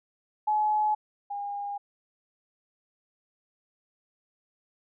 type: tone pair in turn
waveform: sine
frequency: 850 / 810.7 Hz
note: G#5 / G#5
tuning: +40 / -42 cents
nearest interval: minor second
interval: 82 cents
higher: first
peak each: -22 / -31 dBFS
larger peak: first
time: 0.47-0.95 / 1.3-1.78 s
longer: neither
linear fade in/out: 10 ms
effects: none